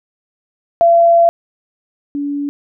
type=tone pair in turn; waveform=sine; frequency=679 / 286.2 Hz; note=F5 / D4; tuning=-49 / -45 cents; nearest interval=octave + minor third; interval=1496 cents; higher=first; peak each=-6 / -17 dBFS; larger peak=first; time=0.81-1.29 / 2.15-2.49 s; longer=first; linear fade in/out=0 ms; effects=none